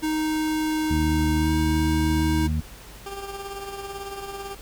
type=tone with pitch glide; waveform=square; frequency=311.1 to 315.8 Hz; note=D#4 to D#4; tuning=0 to +26 cents; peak=-23 dBFS; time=0.02-2.48 s; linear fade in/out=20 ms; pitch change=+26 cents; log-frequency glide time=1.38-1.51 s
type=harmonic tone; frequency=77.3 Hz; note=D#2; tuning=11 cents flat; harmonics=1 / 2 / 3; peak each=-23 / -28 / -30 dBFS; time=0.9-2.61 s; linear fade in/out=10 ms
type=tone with tremolo; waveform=20% pulse; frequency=395.9 Hz; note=G4; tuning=17 cents sharp; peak=-26 dBFS; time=3.06-4.55 s; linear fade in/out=5 ms; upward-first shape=sine; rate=18 Hz; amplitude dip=50%
effects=added 50 Hz sine -45 dBFS peak until 4.61 s + pink hiss -45 dBFS RMS until 4.61 s